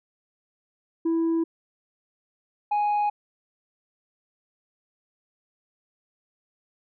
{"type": "tone pair in turn", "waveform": "sine", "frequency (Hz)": [329.6, 830.5], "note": ["E4", "G#5"], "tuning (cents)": [0, 0], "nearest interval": "octave + major third", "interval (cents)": 1600, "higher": "second", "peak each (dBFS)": -18, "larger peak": "neither", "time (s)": [[1.05, 1.44], [2.71, 3.1]], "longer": "neither", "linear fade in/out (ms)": 10, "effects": ["tanh soft clip ceiling -20 dBFS"]}